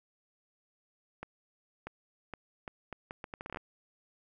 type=accelerating click train; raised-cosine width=0.5 ms; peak=-25 dBFS; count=15; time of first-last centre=1.23-3.571 s; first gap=640 ms; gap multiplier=0.73; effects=none